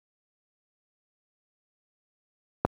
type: click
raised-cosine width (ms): 1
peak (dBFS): -6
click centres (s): 2.65
effects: high-pass 60 Hz 12 dB/octave + 8-bit